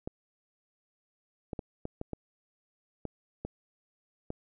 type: clicks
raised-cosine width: 2 ms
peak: -22 dBFS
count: 9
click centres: 0.075 / 1.532 / 1.592 / 1.854 / 2.014 / 2.133 / 3.053 / 3.45 / 4.304 s
effects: none